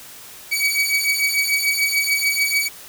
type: beating tone pair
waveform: sawtooth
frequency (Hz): 2266 / 2272.8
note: C#7 / C#7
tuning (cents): +37 / +43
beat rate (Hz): 6.8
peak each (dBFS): -17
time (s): 0.51-2.69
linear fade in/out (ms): 20
effects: white hiss -40 dBFS RMS until 2.88 s